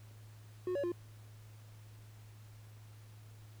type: tone with pitch steps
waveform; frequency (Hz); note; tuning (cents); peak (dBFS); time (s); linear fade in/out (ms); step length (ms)
triangle; 363.7 / 565 / 349.6; F#4 / C#5 / F4; -30 / +33 / +2; -31; 0.67-0.919; 2; 83
effects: added 107 Hz sine -52 dBFS peak until 3.6 s + pink hiss -64 dBFS RMS until 3.6 s